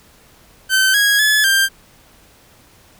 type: tone with pitch steps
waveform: sawtooth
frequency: 1539 / 1651 / 1715 / 1584 Hz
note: G6 / G#6 / A6 / G6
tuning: -32 / -11 / -45 / +18 cents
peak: -8 dBFS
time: 0.69-1.69 s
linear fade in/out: 50 ms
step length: 250 ms
effects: pink hiss -49 dBFS RMS until 2.99 s